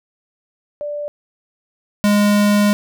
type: tone pair in turn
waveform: sine / square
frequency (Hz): 587.3 / 206.1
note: D5 / G#3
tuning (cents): 0 / -13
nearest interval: octave + tritone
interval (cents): 1813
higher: first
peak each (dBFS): -22 / -12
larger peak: second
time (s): 0.81-1.08 / 2.04-2.73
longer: second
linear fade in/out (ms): 0
effects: none